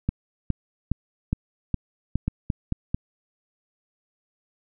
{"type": "two click trains", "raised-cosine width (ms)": 5, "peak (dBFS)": [-11, -10], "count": [4, 6], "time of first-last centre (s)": [[2.28, 2.945], [0.09, 2.156]], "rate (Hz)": [4.51, 2.42], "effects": []}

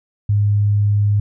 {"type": "tone", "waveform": "sine", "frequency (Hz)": 103, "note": "G#2", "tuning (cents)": -14, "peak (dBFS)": -12, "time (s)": [0.29, 1.2], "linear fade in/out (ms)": 5, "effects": []}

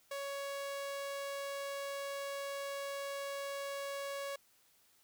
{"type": "tone", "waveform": "sawtooth", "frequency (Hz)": 558, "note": "C#5", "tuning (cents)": 11, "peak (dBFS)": -35, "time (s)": [0.11, 4.36], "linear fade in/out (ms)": 5, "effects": ["white hiss -69 dBFS RMS until 5.03 s"]}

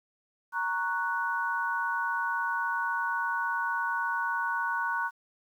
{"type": "chord", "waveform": "sine", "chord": "F# major", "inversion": "first", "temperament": "equal", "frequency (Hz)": [932.3, 1108.7, 1480], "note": ["A#5", "C#6", "F#6"], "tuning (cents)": [0, 0, 0], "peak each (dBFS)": [-32, -34, -30], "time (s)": [0.52, 5.11], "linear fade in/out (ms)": 50, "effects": ["10-bit"]}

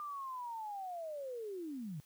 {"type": "linear sweep", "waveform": "sine", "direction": "down", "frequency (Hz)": [1204, 138.59], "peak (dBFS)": -40, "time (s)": [0, 2], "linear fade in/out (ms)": 0, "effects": ["white hiss -67 dBFS RMS until 2.05 s", "high-pass 80 Hz 12 dB/octave"]}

